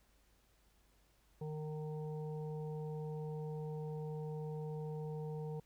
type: harmonic tone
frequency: 153.4 Hz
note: D#3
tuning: 24 cents flat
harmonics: 1 / 3 / 5 / 6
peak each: -41 / -45 / -56 / -58 dBFS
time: 1.41-5.6 s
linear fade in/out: 5 ms
effects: added 50 Hz sine -70 dBFS peak until 5.65 s + pink hiss -73 dBFS RMS until 5.65 s